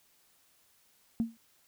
sine tone with exponential decay, 228.8 Hz, A#3, 32 cents flat, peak -22 dBFS, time 1.2-1.37 s, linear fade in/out 0 ms, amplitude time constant 35 ms, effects tanh soft clip ceiling -20 dBFS + white hiss -67 dBFS RMS until 1.67 s

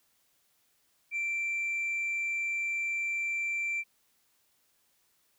sine tone, 2349 Hz, D7, in tune, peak -27 dBFS, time 1.11-3.84 s, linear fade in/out 50 ms, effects tanh soft clip ceiling -28 dBFS + white hiss -71 dBFS RMS until 5.38 s

